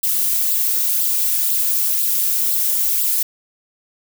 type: noise with flanger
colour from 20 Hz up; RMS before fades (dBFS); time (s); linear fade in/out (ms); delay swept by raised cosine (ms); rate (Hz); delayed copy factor
violet; -18; 0.03-3.23; 5; 0.23 to 2.93; 2; +0.55
effects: none